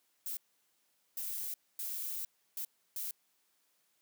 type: noise bursts at uneven times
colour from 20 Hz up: violet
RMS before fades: -39 dBFS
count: 5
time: 0.26-0.37 / 1.17-1.54 / 1.79-2.25 / 2.57-2.65 / 2.96-3.11 s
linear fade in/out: 2 ms
effects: white hiss -75 dBFS RMS until 4.01 s + high-pass 150 Hz 12 dB/octave